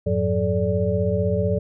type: tone cluster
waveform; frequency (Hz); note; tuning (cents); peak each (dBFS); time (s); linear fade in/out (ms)
sine; 89.2 / 104.9 / 180.7 / 433.1 / 581; F2 / G#2 / F#3 / A4 / D5; +37 / +18 / -41 / -27 / -19; -25; 0.06-1.59; 10
effects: none